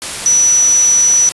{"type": "tone in noise", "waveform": "sine", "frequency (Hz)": 5920, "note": "F#8", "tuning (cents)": 0, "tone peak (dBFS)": -7, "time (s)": [0.26, 1.29], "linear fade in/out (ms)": 0, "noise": "white", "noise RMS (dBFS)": -22, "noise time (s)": [0.02, 1.32], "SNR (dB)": 12, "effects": ["resampled to 24000 Hz"]}